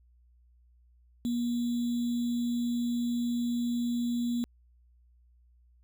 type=tone with sample-and-hold; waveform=sine; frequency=239.1 Hz; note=A#3; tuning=44 cents sharp; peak=-27 dBFS; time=1.25-4.44 s; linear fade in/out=0 ms; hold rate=3675 Hz; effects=added 60 Hz sine -59 dBFS peak until 5.83 s